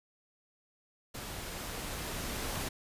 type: noise with level ramp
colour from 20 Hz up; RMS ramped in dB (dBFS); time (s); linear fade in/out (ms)
pink; -42 to -36; 1.14-2.69; 10
effects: resampled to 32000 Hz